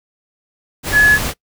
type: tone in noise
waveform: sine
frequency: 1700 Hz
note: G#6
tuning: 40 cents sharp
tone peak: -6 dBFS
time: 0.92-1.19 s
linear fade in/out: 50 ms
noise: pink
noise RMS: -21 dBFS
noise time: 0.83-1.34 s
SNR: +12 dB
effects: noise-tail reverb RT60 0.1 s tail -22 dB re dry